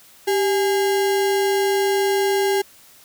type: tone with sample-and-hold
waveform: sine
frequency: 392 Hz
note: G4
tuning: in tune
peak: -16 dBFS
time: 0.27-2.62 s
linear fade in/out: 10 ms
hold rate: 1225 Hz
effects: white hiss -49 dBFS RMS until 3.04 s